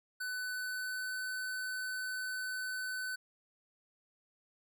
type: tone with pitch glide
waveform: square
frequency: 1500 to 1510.4 Hz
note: F#6 to F#6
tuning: +23 to +35 cents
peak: -37 dBFS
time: 0.2-3.16 s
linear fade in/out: 10 ms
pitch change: +12 cents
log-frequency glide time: 0.43-1.15 s
effects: none